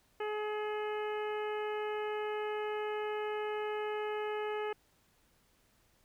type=harmonic tone; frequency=423.4 Hz; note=G#4; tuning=33 cents sharp; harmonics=1 / 2 / 3 / 4 / 5 / 6 / 7; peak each=-35 / -41 / -45 / -47 / -49 / -51 / -52 dBFS; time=0.2-4.73 s; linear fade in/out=5 ms; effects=pink hiss -70 dBFS RMS until 6.04 s